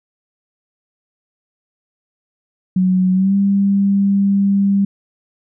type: tone with pitch glide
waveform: sine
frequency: 185 to 198.28 Hz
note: F#3 to G3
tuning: 0 to +20 cents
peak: -11 dBFS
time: 2.76-4.85 s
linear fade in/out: 5 ms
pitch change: +120 cents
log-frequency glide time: 3.13-3.35 s
effects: none